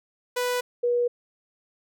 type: tone pair in turn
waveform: sawtooth / sine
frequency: 493.9 / 483.2 Hz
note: B4 / B4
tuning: 0 / -38 cents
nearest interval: unison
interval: 38 cents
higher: first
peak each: -20 dBFS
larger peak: neither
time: 0.36-0.61 / 0.83-1.08 s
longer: neither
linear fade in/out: 10 ms
effects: none